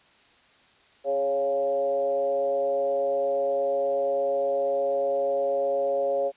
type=tone with frequency modulation; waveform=sine; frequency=554.4 Hz; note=C#5; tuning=in tune; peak=-22 dBFS; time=1.04-6.32 s; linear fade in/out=50 ms; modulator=142 Hz; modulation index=0.76; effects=white hiss -58 dBFS RMS until 6.36 s + resampled to 8000 Hz